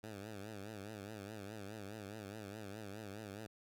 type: tone with vibrato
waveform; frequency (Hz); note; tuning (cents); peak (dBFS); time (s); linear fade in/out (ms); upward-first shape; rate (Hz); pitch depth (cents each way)
10% pulse; 103.83; G#2; 0; -38; 0.03-3.47; 10; triangle; 4.8; 140
effects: none